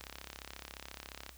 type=click train; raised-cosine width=0.2 ms; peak=-26 dBFS; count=45; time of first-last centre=0.01-1.293 s; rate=34.3 Hz; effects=added 60 Hz sine -55 dBFS peak until 1.37 s + white hiss -59 dBFS RMS until 1.37 s